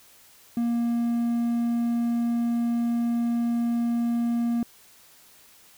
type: tone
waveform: triangle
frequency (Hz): 235.4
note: A#3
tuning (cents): +17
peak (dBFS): -20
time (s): 0.57-4.63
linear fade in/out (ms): 2
effects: white hiss -54 dBFS RMS until 5.77 s